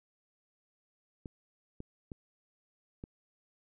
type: clicks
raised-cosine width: 3 ms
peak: -29 dBFS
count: 4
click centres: 1.258 / 1.804 / 2.118 / 3.039 s
effects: none